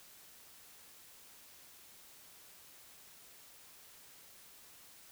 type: silence
effects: white hiss -58 dBFS RMS until 5.11 s